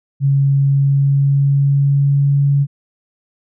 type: tone with pitch glide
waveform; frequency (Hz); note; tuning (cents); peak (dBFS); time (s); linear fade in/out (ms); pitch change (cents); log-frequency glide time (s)
sine; 138.59 to 140.93; C#3 to C#3; 0 to +29; -10; 0.2-2.67; 50; +29; 0.58-2.42
effects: none